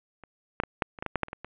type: clicks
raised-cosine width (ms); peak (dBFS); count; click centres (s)
0.5; -30 / -10 / -15 / -9 / -26 / -17 / -15 / -10 / -9 / -29 / -21 / -23; 12; 0.237 / 0.601 / 0.636 / 0.822 / 0.988 / 1.025 / 1.063 / 1.157 / 1.233 / 1.284 / 1.331 / 1.446
effects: resampled to 8000 Hz + 8-bit